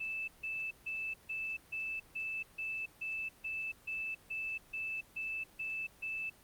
sine tone bursts, 2633 Hz, E7, 3 cents flat, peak -36 dBFS, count 15, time 0-6.3 s, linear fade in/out 10 ms, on 280 ms, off 150 ms, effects pink hiss -61 dBFS RMS until 6.43 s + Opus 32 kbps

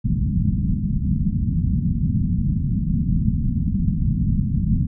white low-pass noise, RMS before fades -20 dBFS, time 0.04-4.87 s, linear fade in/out 20 ms, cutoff 220 Hz, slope 48 dB/octave, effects none

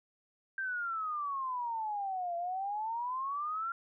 sine exponential two-way sweep, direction down then up, 1585 to 680 to 1387 Hz, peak -33 dBFS, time 0.58-3.72 s, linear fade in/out 2 ms, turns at 2.36 s, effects none

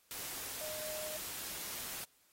sine tone in noise, 617 Hz, D#5, 15 cents flat, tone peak -44 dBFS, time 0.61-1.17 s, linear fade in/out 0 ms, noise white, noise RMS -43 dBFS, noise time 0.11-2.04 s, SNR -4 dB, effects white hiss -70 dBFS RMS until 2.32 s + AAC 48 kbps

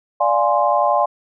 sine chord, D half-diminished seventh, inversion none, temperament equal, 587.3 / 698.5 / 830.6 / 1046.5 Hz, D5 / F5 / Ab5 / C6, 0 / 0 / 0 / 0 cents, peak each -19 dBFS, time 0.2-1.06 s, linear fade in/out 10 ms, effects none

